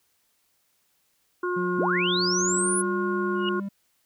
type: harmonic tone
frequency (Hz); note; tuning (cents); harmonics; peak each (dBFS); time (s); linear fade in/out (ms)
358.1; F4; +43; 1 / 3 / 4; -26 / -31 / -32; 1.43-3.6; 5
type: tone with pitch glide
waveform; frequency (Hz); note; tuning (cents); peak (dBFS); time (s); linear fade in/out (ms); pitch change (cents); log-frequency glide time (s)
triangle; 180 to 198.57; F#3 to G3; -47 to +23; -27; 1.56-3.69; 10; +170; 2.19-3.05
type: linear sweep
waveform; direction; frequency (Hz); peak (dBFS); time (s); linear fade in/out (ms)
sine; up; 122.4 to 10300; -24; 1.78-2.82; 10
type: tone with exponential growth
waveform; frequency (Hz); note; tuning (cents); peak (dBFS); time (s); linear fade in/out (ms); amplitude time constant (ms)
sine; 2879; F#7; -48; -24; 3.35-3.49; 2; 30
effects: white hiss -69 dBFS RMS until 4.05 s